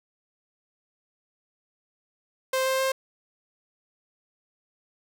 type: tone with pitch steps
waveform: sawtooth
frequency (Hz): 523.3 / 526.6 / 530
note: C5 / C5 / C5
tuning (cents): 0 / +11 / +22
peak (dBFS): -19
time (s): 2.53-2.92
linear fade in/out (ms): 5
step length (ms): 130
effects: none